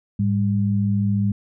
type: tone pair together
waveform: sine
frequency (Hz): 105.84 / 199.8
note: G#2 / G3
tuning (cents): +33 / +33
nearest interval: major seventh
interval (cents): 1100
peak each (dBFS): -20 / -20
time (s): 0.19-1.32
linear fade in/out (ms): 5
effects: none